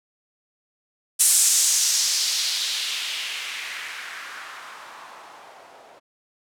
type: noise with low-pass filter sweep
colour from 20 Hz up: violet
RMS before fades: -25 dBFS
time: 1.19-6 s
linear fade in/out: 20 ms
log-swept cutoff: 8900 to 590 Hz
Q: 1.9
effects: none